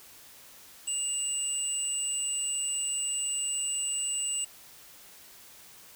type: tone pair together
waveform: sine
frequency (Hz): 2826 / 7959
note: F7 / B8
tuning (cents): +20 / +12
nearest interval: octave + tritone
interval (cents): 1792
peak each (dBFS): -36 / -29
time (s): 0.87-4.45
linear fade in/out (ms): 10
effects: white hiss -52 dBFS RMS until 5.95 s